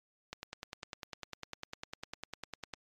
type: click train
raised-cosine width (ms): 0.2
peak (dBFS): -23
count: 25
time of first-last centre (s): 0.33-2.737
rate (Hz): 9.97
effects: MP3 64 kbps